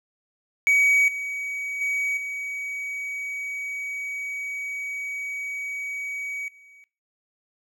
triangle tone with level steps, 2264 Hz, C#7, 36 cents sharp, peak -14 / -26 / -21 / -27 / -47 dBFS, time 0.67-6.84 s, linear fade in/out 0 ms, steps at 1.08 / 1.81 / 2.17 / 6.48 s, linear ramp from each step 2 ms, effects noise-tail reverb RT60 0.3 s tail -20 dB re dry

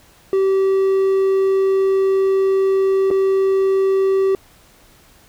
triangle tone with dropouts, 385.9 Hz, G4, 27 cents flat, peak -11 dBFS, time 0.33-4.35 s, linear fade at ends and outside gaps 1 ms, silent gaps 3.104-3.111 s, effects pink hiss -50 dBFS RMS until 5.28 s

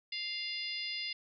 harmonic tone, 698.5 Hz, F5, in tune, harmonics 3 / 4 / 5 / 6 / 7, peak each -42 / -42 / -44 / -45 / -40 dBFS, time 0.12-1.13 s, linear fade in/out 5 ms, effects none

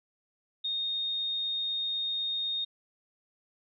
sine tone, 3696 Hz, A#7, 16 cents flat, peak -29 dBFS, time 0.64-2.65 s, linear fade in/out 10 ms, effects none

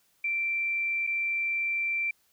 sine tone with dropouts, 2349 Hz, D7, in tune, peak -26 dBFS, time 0.24-2.11 s, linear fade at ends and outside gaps 5 ms, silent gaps 1.068-1.072 s, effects white hiss -68 dBFS RMS until 2.32 s

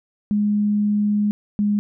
sine tone pair in turn, 207.7 / 206.6 Hz, G#3 / G#3, 0 / -9 cents, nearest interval unison, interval 9 cents, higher first, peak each -16 dBFS, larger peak neither, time 0.31-1.31 / 1.59-1.79 s, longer first, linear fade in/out 0 ms, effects none

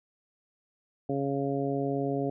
harmonic tone, 138.8 Hz, C#3, 3 cents sharp, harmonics 1 / 2 / 3 / 4 / 5, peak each -34 / -31 / -32 / -36 / -36 dBFS, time 1.09-2.3 s, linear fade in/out 5 ms, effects none

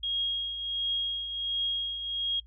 sine tone with tremolo, 3271 Hz, G#7, 27 cents flat, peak -26 dBFS, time 0.03-2.4 s, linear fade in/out 5 ms, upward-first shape triangle, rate 1.4 Hz, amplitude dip 60%, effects noise-tail reverb RT60 0.1 s tail -24 dB re dry + added 58 Hz sine -50 dBFS peak until 2.46 s

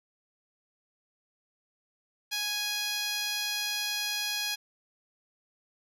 10% pulse tone with band-pass filter, 830.6 Hz, G#5, in tune, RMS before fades -32 dBFS, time 2.31-4.56 s, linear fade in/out 20 ms, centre 6100 Hz, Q 0.55, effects none

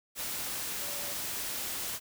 sine tone in noise, 577 Hz, D5, 31 cents flat, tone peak -47 dBFS, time 0.78-1.15 s, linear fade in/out 50 ms, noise white, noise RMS -36 dBFS, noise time 0.15-2 s, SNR -14 dB, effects none

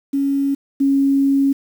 sine tone pair in turn, 277.5 / 275.3 Hz, C#4 / C#4, +2 / -12 cents, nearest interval unison, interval 14 cents, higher first, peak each -15 / -12 dBFS, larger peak second, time 0.13-0.55 / 0.8-1.53 s, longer second, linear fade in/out 10 ms, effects 7-bit

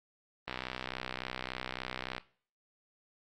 click train, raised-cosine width 0.3 ms, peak -20 dBFS, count 109, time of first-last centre 0.48-2.181 s, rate 63.5 Hz, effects noise-tail reverb RT60 0.5 s tail -21 dB re dry + Opus 24 kbps

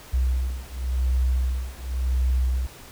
sine beating tone pair, 63 / 63.92 Hz, B1 / C2, +35 / -40 cents, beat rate 0.92 Hz, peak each -24 / -24 dBFS, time 0.13-2.67 s, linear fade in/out 10 ms, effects pink hiss -45 dBFS RMS until 2.91 s

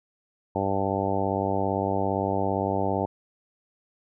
harmonic tone, 97.6 Hz, G2, 7 cents flat, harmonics 1 / 2 / 3 / 4 / 5 / 6 / 7 / 8 / 9, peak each -32 / -32 / -32 / -32 / -32 / -32 / -32 / -32 / -32 dBFS, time 0.55-3.06 s, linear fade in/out 5 ms, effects none

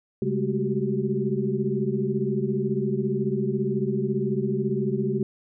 sine tone cluster, 137 / 200.9 / 215.3 / 371.1 / 389.1 Hz, C#3 / G3 / A3 / F#4 / G4, -20 / +43 / -37 / +5 / -13 cents, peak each -29 dBFS, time 0.22-5.23 s, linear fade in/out 2 ms, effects none

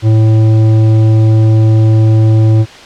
sine tone with tanh clipping, 110 Hz, A2, in tune, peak -6 dBFS, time 0.02-2.66 s, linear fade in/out 50 ms, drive 11 dB, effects white hiss -32 dBFS RMS until 2.85 s + low-pass 4000 Hz 12 dB/octave

